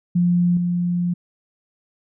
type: tone with level steps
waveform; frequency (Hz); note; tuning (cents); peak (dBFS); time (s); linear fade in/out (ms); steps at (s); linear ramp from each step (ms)
sine; 175.6; F3; +10; -14 / -18; 0.15-1.14; 10; 0.57; 2
effects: none